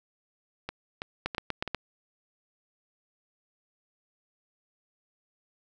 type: two click trains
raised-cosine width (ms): 0.3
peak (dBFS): -18 / -13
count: 4 / 5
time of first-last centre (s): 0.69-1.677 / 1.26-1.747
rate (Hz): 3.04 / 8.22
effects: none